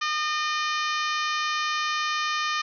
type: harmonic tone with a mistuned harmonic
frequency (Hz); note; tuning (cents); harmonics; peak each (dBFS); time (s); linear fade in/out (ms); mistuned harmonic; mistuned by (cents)
609; D#5; -37; 2 / 3 / 4 / 5 / 6 / 7 / 8 / 9 / 10; -27 / -31 / -33 / -35 / -37 / -38 / -39 / -40 / -41; 0.01-2.62; 10; 7; -20
effects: none